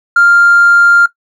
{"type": "tone with hard clipping", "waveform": "sine", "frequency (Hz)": 1396.9, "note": "F6", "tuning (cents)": 0, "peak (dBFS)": -4, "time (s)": [0.16, 1.06], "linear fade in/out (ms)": 5, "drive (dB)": 1, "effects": ["noise-tail reverb RT60 0.1 s tail -17 dB re dry"]}